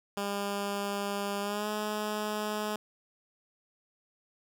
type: tone with pitch glide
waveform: 10% pulse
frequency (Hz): 201.3 to 211.6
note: G3 to G#3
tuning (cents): +46 to +33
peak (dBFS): -23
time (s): 0.17-2.76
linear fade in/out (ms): 2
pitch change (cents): +87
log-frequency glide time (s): 1.41-1.68
effects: none